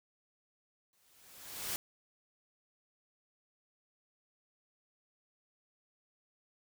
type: noise with exponential growth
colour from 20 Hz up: white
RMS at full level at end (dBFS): -35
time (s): 0.93-1.76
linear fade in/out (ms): 1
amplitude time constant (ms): 180
effects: none